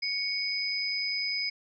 sine tone pair together, 2225 / 5005 Hz, C#7 / D#8, +6 / +9 cents, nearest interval octave + major second, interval 1403 cents, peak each -32 / -30 dBFS, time 0.02-1.5 s, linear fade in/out 10 ms, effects none

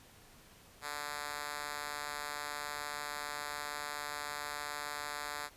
5% pulse tone with high-pass filter, 146.83 Hz, D3, in tune, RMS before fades -41 dBFS, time 0.81-5.5 s, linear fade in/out 50 ms, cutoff 760 Hz, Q 0.57, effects pink hiss -59 dBFS RMS until 5.56 s + resampled to 32000 Hz

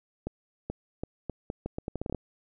accelerating click train, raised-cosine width 2 ms, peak -19 dBFS, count 14, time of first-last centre 0.27-2.147 s, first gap 430 ms, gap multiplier 0.78, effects none

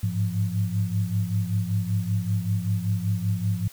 sine tone cluster, 102.1 / 107.3 / 174.9 Hz, G#2 / A2 / F3, -29 / -43 / +3 cents, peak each -26 / -26 / -29 dBFS, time 0.03-3.68 s, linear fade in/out 5 ms, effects white hiss -48 dBFS RMS until 3.72 s

